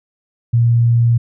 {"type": "tone", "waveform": "sine", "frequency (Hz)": 117.7, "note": "A#2", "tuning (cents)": 17, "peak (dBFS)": -9, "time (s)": [0.53, 1.18], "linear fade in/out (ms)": 10, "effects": []}